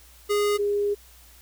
square / sine tone pair in turn, 412.5 / 408.7 Hz, G#4 / G#4, -12 / -28 cents, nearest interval unison, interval 16 cents, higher first, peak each -21 dBFS, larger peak neither, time 0.29-0.58 / 0.58-0.95 s, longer second, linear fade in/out 20 ms, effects added 60 Hz sine -52 dBFS peak until 1.41 s + white hiss -53 dBFS RMS until 1.41 s

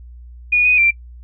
sine tone with pitch steps, 2452 / 2489 / 2359 Hz, D#7 / D#7 / D7, -26 / 0 / +7 cents, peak -10 dBFS, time 0.52-0.91 s, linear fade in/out 10 ms, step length 130 ms, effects noise-tail reverb RT60 0.1 s tail -24 dB re dry + added 60 Hz sine -35 dBFS peak until 1.23 s

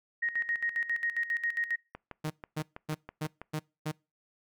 sine tone with tremolo, 1872 Hz, A#6, 7 cents sharp, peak -27 dBFS, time 0.22-1.76 s, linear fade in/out 10 ms, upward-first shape square, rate 7.4 Hz, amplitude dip 75%
click train, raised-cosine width 0.5 ms, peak -26 dBFS, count 10, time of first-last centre 1.95-3.416 s, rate 6.14 Hz
sawtooth tone bursts, 154.3 Hz, D#3, 14 cents flat, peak -27 dBFS, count 6, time 2.24-3.918 s, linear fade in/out 10 ms, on 63 ms, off 260 ms
effects noise-tail reverb RT60 0.3 s tail -26 dB re dry

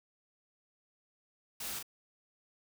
white noise with echo, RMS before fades -41 dBFS, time 1.6-1.79 s, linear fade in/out 5 ms, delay 38 ms, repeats 1, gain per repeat -3 dB, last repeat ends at 1.828 s, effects none

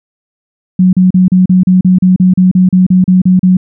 sine tone bursts, 184 Hz, F#3, 9 cents flat, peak -3 dBFS, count 16, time 0.79-3.57 s, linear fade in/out 5 ms, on 140 ms, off 36 ms, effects none

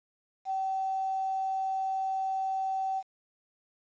sine tone with quantisation, 767 Hz, G5, 38 cents flat, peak -28 dBFS, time 0.45-3.03 s, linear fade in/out 50 ms, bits 9, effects resampled to 16000 Hz

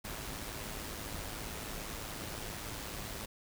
pink noise with amplitude modulation, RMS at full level -40 dBFS, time 0.04-3.26 s, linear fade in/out 10 ms, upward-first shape sine, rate 107 Hz, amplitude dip 45%, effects none

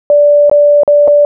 sine tone with dropouts, 584 Hz, D5, 10 cents flat, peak -3 dBFS, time 0.1-1.25 s, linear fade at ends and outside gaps 1 ms, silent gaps 0.497-0.514 / 0.834-0.877 / 1.076-1.08 s, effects none

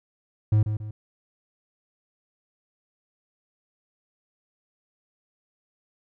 triangle tone with echo, 106.9 Hz, A2, 49 cents flat, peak -14 dBFS, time 0.52-0.63 s, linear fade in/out 5 ms, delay 140 ms, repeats 2, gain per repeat -8 dB, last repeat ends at 0.91 s, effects none

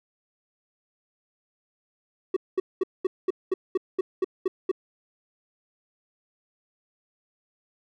triangle tone bursts, 375.8 Hz, F#4, 27 cents sharp, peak -18 dBFS, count 11, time 2.34-4.715 s, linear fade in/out 5 ms, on 25 ms, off 210 ms, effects none

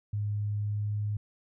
sine tone with pitch glide, 103.83 to 104.43 Hz, G#2 to G#2, 0 to +10 cents, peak -28 dBFS, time 0.13-1.17 s, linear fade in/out 5 ms, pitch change +10 cents, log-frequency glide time 0.58-0.98 s, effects none

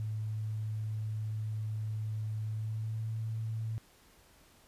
sine tone with pitch glide, 108.3 to 111.34 Hz, A2 to A2, -27 to +21 cents, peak -33 dBFS, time 0-3.78 s, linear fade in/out 0 ms, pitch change +48 cents, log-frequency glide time 2.43-3.13 s, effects pink hiss -62 dBFS RMS until 4.67 s + resampled to 32000 Hz

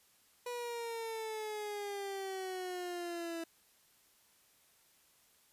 30% pulse exponential sweep, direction down, 490 to 329.6 Hz, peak -36 dBFS, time 0.46-3.44 s, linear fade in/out 5 ms, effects white hiss -68 dBFS RMS until 5.52 s + resampled to 32000 Hz

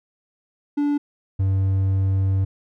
triangle tone pair in turn, 290 / 96.22 Hz, D4 / G2, -22 / -32 cents, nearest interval octave + perfect fifth, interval 1910 cents, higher first, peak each -16 / -15 dBFS, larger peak second, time 0.77-0.98 / 1.39-2.45 s, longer second, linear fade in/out 10 ms, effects none

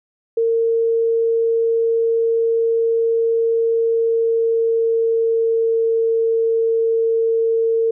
sine tone with pitch glide, 457.4 to 454.2 Hz, A#4 to A#4, -33 to -45 cents, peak -14 dBFS, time 0.37-7.91 s, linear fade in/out 5 ms, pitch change -12 cents, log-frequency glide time 3.8-5.88 s, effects none

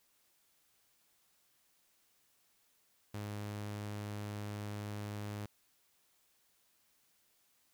sawtooth tone, 103.83 Hz, G#2, in tune, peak -36 dBFS, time 3.14-5.46 s, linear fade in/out 5 ms, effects white hiss -73 dBFS RMS until 7.73 s

